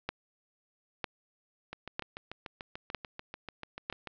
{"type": "two click trains", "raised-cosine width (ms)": 0.3, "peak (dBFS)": [-24, -16], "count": [17, 5], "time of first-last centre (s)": [[1.73, 4.073], [0.09, 3.9]], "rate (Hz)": [6.83, 1.05], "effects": ["low-pass 5000 Hz 12 dB/octave"]}